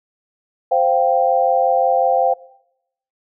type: chord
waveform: sine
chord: C suspended fourth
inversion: none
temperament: equal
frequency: 523.3 / 698.5 / 784 Hz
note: C5 / F5 / G5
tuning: 0 / 0 / 0 cents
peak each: -17 dBFS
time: 0.71-2.34 s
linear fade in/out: 10 ms
effects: noise-tail reverb RT60 0.8 s tail -21 dB re dry